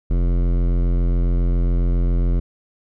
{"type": "tone with hard clipping", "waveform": "sine", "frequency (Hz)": 43.65, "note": "F1", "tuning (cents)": 0, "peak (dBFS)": -17, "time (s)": [0.1, 2.4], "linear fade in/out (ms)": 10, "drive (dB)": 16, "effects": []}